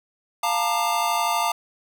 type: chord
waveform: square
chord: Bb major seventh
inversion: second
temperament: equal with one note detuned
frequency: 698.5 / 880 / 932.3 / 1195.9 Hz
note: F5 / A5 / Bb5 / D6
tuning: 0 / 0 / 0 / +31 cents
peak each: -27 dBFS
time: 0.43-1.52 s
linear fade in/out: 5 ms
effects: none